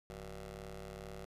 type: ring-modulated tone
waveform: 15% pulse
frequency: 102.4 Hz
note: G#2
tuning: 24 cents flat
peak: -36 dBFS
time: 0.1-1.25 s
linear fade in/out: 0 ms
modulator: 275 Hz
effects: resampled to 32000 Hz